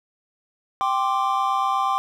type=chord; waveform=triangle; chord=G suspended fourth; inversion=none; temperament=equal; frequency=784 / 1046.5 / 1174.7 Hz; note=G5 / C6 / D6; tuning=0 / 0 / 0 cents; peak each=-22 dBFS; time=0.81-1.98 s; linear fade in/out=0 ms; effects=none